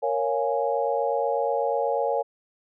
sine chord, Bb minor seventh, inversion none, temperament equal, 466.2 / 554.4 / 698.5 / 830.6 Hz, Bb4 / Db5 / F5 / Ab5, 0 / 0 / 0 / 0 cents, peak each -27 / -26 / -30 / -28 dBFS, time 0.02-2.23 s, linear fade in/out 20 ms, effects none

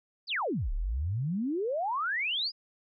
sine exponential two-way sweep, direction down then up, 5120 to 32.73 to 5120 Hz, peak -28 dBFS, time 0.27-2.52 s, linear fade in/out 50 ms, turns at 0.72 s, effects none

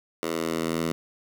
10% pulse tone with high-pass filter sweep, 82 Hz, E2, 9 cents flat, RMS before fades -28 dBFS, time 0.23-0.92 s, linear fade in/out 0 ms, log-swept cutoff 370 to 180 Hz, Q 1.1, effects none

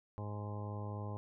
harmonic tone with a mistuned harmonic, 103.83 Hz, G#2, in tune, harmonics 1 / 2 / 3 / 4 / 5 / 6 / 7 / 8 / 9 / 10, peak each -40 / -49 / -53 / -52 / -52 / -54 / -60 / -52 / -58 / -53 dBFS, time 0.18-1.17 s, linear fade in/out 0 ms, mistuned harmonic 9, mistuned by -25 cents, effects none

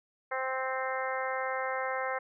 harmonic tone, 261.6 Hz, C4, in tune, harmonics 2 / 3 / 4 / 5 / 6 / 7 / 8, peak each -35 / -37 / -38 / -39 / -40 / -40 / -41 dBFS, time 0.31-2.19 s, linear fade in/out 10 ms, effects none

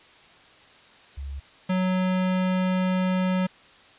sine / square tone pair in turn, 69.3 / 185.01 Hz, C#2 / F#3, 0 / 0 cents, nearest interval octave + perfect fourth, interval 1700 cents, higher second, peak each -31 / -22 dBFS, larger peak second, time 1.17-1.4 / 1.69-3.47 s, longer second, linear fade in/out 10 ms, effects white hiss -52 dBFS RMS until 3.98 s + resampled to 8000 Hz

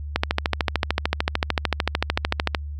click train, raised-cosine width 0.3 ms, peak -3 dBFS, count 33, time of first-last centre 0.16-2.548 s, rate 13.4 Hz, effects added 73 Hz sine -29 dBFS peak until 2.79 s

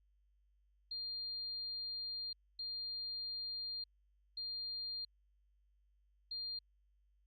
sine tone bursts at uneven times, 4200 Hz, C8, 6 cents sharp, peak -40 dBFS, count 4, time 0.91-2.33 / 2.59-3.84 / 4.37-5.05 / 6.31-6.59 s, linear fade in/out 5 ms, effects added 50 Hz sine -70 dBFS peak until 7.26 s

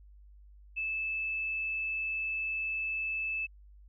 sine tone, 2622 Hz, E7, 10 cents flat, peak -31 dBFS, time 0.76-3.47 s, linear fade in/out 20 ms, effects added 50 Hz sine -52 dBFS peak until 3.88 s

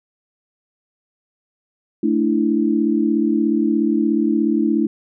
sine chord, A suspended fourth, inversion none, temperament equal with one note detuned, 220 / 293.7 / 330.6 Hz, A3 / D4 / E4, 0 / 0 / +5 cents, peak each -19 dBFS, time 2.03-4.87 s, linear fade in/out 5 ms, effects none

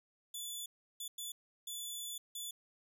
15% pulse tone bursts at uneven times, 3465 Hz, A7, 27 cents flat, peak -34 dBFS, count 5, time 0.34-0.66 / 1-1.08 / 1.18-1.32 / 1.67-2.18 / 2.35-2.51 s, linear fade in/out 5 ms, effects none

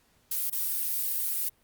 violet noise with dropouts, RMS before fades -29 dBFS, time 0.31-1.49 s, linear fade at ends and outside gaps 5 ms, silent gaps 0.499-0.525 s, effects pink hiss -66 dBFS RMS until 1.63 s + Opus 48 kbps

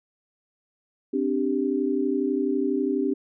sine chord, C suspended second, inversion none, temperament equal, 261.6 / 293.7 / 392 Hz, C4 / D4 / G4, 0 / 0 / 0 cents, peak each -26 dBFS, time 1.13-3.14 s, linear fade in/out 10 ms, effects none

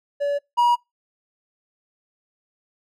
triangle tone pair in turn, 572 / 959.5 Hz, D5 / A#5, -46 / +50 cents, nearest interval major sixth, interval 896 cents, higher second, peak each -18 / -12 dBFS, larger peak second, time 0.2-0.39 / 0.57-0.76 s, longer neither, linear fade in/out 20 ms, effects noise-tail reverb RT60 0.2 s tail -25 dB re dry

